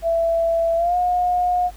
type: tone with pitch glide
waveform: sine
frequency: 666 to 717.9 Hz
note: E5 to F5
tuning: +18 to +48 cents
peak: -16 dBFS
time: 0.02-1.71 s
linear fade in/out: 50 ms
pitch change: +130 cents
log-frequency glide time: 0.76-0.96 s
effects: added 50 Hz sine -38 dBFS peak until 1.76 s + pink hiss -48 dBFS RMS until 1.76 s